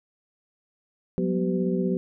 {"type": "tone cluster", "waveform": "sine", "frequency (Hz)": [182.1, 198.2, 245.5, 382.6, 503], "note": ["F#3", "G3", "B3", "G4", "B4"], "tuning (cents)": [-27, 19, -10, -42, 32], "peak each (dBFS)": [-25, -34, -29, -28, -33], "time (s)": [1.18, 1.97], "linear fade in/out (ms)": 0, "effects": []}